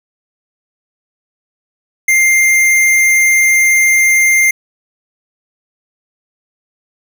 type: tone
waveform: square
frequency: 2103 Hz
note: C7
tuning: 8 cents sharp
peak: -8 dBFS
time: 2.08-4.51 s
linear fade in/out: 5 ms
effects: none